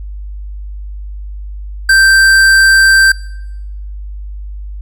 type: tone with tanh clipping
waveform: sine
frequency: 1566 Hz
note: G6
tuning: 2 cents flat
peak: -6 dBFS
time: 1.89-3.12 s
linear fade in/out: 5 ms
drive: 15 dB
effects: noise-tail reverb RT60 0.9 s tail -21 dB re dry + added 50 Hz sine -22 dBFS peak until 4.81 s